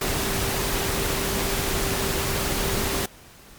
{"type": "tone in noise", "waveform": "sine", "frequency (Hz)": 392, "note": "G4", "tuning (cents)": 0, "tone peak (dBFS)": -32, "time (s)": [0.01, 3.06], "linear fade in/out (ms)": 5, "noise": "pink", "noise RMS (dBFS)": -25, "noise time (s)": [0.01, 3.06], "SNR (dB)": -10, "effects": ["pink hiss -48 dBFS RMS until 3.58 s", "MP3 96 kbps"]}